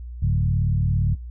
sine tone with frequency modulation, 98 Hz, G2, in tune, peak -17 dBFS, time 0.22-1.15 s, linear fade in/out 10 ms, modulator 37.6 Hz, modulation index 1.4, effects noise-tail reverb RT60 0.2 s tail -19 dB re dry + added 60 Hz sine -32 dBFS peak until 1.3 s

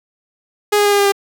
sawtooth tone with pitch steps, 415.3 / 412 / 408.6 / 405.3 / 402.1 / 398.8 Hz, G#4 / G#4 / G#4 / G#4 / G4 / G4, 0 / -14 / -28 / -42 / +44 / +30 cents, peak -7 dBFS, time 0.72-1.122 s, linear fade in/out 10 ms, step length 67 ms, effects none

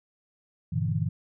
sine chord, E half-diminished seventh, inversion first, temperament just, 98.89 / 118.67 / 148.33 / 164.81 Hz, G2 / Bb2 / D3 / E3, +16 / +31 / +18 / 0 cents, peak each -30 dBFS, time 0.72-1.09 s, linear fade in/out 10 ms, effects none

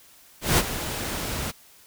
pink noise with ADSR envelope, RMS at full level -18 dBFS, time 0.41-1.52 s, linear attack 170 ms, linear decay 40 ms, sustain -12 dB, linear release 22 ms, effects white hiss -53 dBFS RMS until 1.86 s

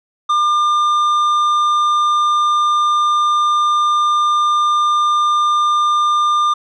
sine tone with tanh clipping, 1200 Hz, D6, 37 cents sharp, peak -13 dBFS, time 0.29-6.54 s, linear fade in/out 10 ms, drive 8 dB, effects none

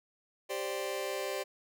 sawtooth chord, G suspended fourth, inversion none, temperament just, 392 / 522.7 / 588 Hz, G4 / C5 / D5, 0 / -2 / +2 cents, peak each -34 dBFS, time 0.49-1.44 s, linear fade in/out 20 ms, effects none

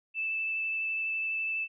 sine tone with vibrato, 2637 Hz, E7, in tune, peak -29 dBFS, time 0.14-1.68 s, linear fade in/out 50 ms, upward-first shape sine, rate 12 Hz, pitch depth 8 cents each way, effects none

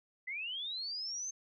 sine linear sweep, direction up, 1972 to 6340 Hz, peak -37 dBFS, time 0.27-1.31 s, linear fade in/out 10 ms, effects none

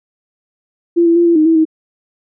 sine tone with pitch steps, 341.8 / 335.2 / 343.9 / 338.9 / 310.2 / 326.5 / 317 Hz, F4 / E4 / F4 / E4 / D#4 / E4 / D#4, -37 / +29 / -27 / +48 / -5 / -17 / +32 cents, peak -7 dBFS, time 0.96-1.653 s, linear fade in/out 20 ms, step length 99 ms, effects none

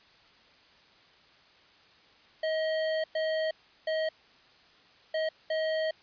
square tone bursts at uneven times, 633 Hz, D#5, 30 cents sharp, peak -28 dBFS, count 5, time 2.43-3.04 / 3.15-3.51 / 3.87-4.09 / 5.14-5.29 / 5.5-5.91 s, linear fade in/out 5 ms, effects white hiss -59 dBFS RMS until 6.02 s + resampled to 11025 Hz

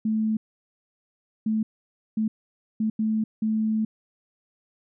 sine tone bursts at uneven times, 218.3 Hz, A3, 13 cents flat, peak -21 dBFS, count 6, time 0.05-0.37 / 1.46-1.63 / 2.17-2.28 / 2.8-2.9 / 2.99-3.24 / 3.42-3.85 s, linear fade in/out 5 ms, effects none

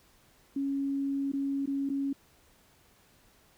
sine tone with dropouts, 276.5 Hz, C#4, 4 cents flat, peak -28 dBFS, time 0.56-2.13 s, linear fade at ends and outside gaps 5 ms, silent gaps 1.319-1.334 / 1.659-1.674 / 1.892-1.899 s, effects pink hiss -63 dBFS RMS until 3.57 s

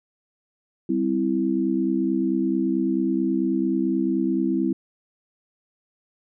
sine chord, C major, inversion second, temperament equal with one note detuned, 196 / 260.4 / 329.6 Hz, G3 / C4 / E4, 0 / -8 / 0 cents, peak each -26 / -24 / -23 dBFS, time 0.89-4.73 s, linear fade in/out 5 ms, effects none

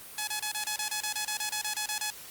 5% pulse tone bursts, 849 Hz, G#5, 38 cents sharp, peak -18 dBFS, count 16, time 0.18-2.103 s, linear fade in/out 2 ms, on 93 ms, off 29 ms, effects white hiss -46 dBFS RMS until 2.3 s + Opus 32 kbps

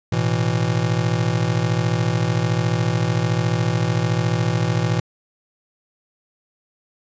square chord, A suspended second, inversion none, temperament just, 110 / 123.75 / 165 Hz, A2 / B2 / E3, 0 / +4 / +2 cents, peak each -23 dBFS, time 0.12-5 s, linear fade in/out 5 ms, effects resampled to 16000 Hz

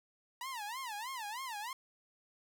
sawtooth tone with vibrato, 938 Hz, A#5, 11 cents sharp, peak -36 dBFS, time 0.41-1.73 s, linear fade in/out 2 ms, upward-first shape sine, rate 3.2 Hz, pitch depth 240 cents each way, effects none

